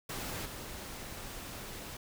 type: noise with level steps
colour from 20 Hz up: pink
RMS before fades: -39 / -44 dBFS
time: 0.09-1.97 s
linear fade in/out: 5 ms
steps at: 0.45 s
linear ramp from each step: 10 ms
effects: none